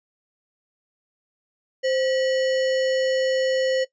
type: tone with sample-and-hold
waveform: sine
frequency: 522 Hz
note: C5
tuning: 4 cents flat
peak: -19 dBFS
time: 1.83-3.85 s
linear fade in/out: 20 ms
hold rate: 2450 Hz
effects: noise-tail reverb RT60 0.1 s tail -18 dB re dry + resampled to 16000 Hz